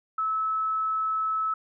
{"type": "tone", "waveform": "sine", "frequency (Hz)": 1300, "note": "E6", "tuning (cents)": -24, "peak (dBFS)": -24, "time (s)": [0.18, 1.54], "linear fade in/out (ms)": 5, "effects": []}